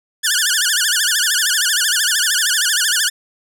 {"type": "tone with vibrato", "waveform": "10% pulse", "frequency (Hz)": 1600, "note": "G6", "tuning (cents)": 35, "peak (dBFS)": -5, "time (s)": [0.23, 3.1], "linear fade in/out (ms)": 20, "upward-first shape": "sine", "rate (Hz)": 13, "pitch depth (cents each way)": 200, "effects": []}